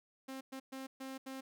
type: tone bursts at uneven times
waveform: sawtooth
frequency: 265.6 Hz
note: C4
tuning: 26 cents sharp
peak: -39 dBFS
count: 5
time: 0.28-0.41 / 0.52-0.6 / 0.72-0.87 / 1-1.18 / 1.26-1.41 s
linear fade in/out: 10 ms
effects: none